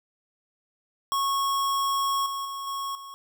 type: tone with level steps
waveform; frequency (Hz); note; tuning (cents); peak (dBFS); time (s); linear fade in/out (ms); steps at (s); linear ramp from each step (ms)
square; 1100; C#6; -14; -24 / -30 / -33 / -30 / -40; 1.12-3.14; 0; 2.26 / 2.45 / 2.67 / 2.95; 2
effects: none